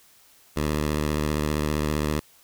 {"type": "tone with vibrato", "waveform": "10% pulse", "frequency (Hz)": 75.4, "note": "D2", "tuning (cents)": 46, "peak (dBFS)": -15, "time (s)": [0.56, 2.2], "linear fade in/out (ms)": 10, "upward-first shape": "sine", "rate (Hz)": 15, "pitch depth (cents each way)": 42, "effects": ["white hiss -56 dBFS RMS until 2.43 s"]}